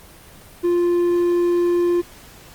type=tone; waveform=triangle; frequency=349.2 Hz; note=F4; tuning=in tune; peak=-13 dBFS; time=0.63-2.02 s; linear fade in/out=20 ms; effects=pink hiss -44 dBFS RMS until 2.54 s + Opus 24 kbps